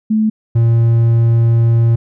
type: tone pair in turn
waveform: sine / triangle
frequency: 217.1 / 115.8 Hz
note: A3 / A#2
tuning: -23 / -11 cents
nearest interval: major seventh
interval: 1088 cents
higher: first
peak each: -10 / -6 dBFS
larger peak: second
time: 0.1-0.3 / 0.55-1.96 s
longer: second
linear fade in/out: 10 ms
effects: none